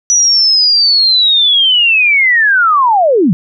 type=linear sweep; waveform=sine; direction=down; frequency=5910 to 150.1 Hz; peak=-6 dBFS; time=0.1-3.33 s; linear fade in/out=0 ms; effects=none